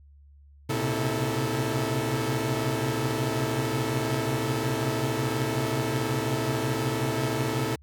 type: tone cluster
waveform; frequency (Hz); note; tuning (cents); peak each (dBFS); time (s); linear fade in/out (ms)
sawtooth; 115.6 / 128.7 / 134.2 / 322.4 / 439.4; A#2 / C3 / C3 / E4 / A4; -14 / -28 / +44 / -38 / -2; -28; 0.69-7.76; 10
effects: added 71 Hz sine -50 dBFS peak until 7.82 s